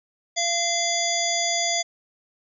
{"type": "harmonic tone", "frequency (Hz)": 686, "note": "F5", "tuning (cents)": -31, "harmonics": [1, 3, 5, 7, 9, 10], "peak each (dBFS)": [-27, -29, -29, -29, -29, -28], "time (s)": [0.36, 1.83], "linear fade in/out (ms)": 20, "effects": []}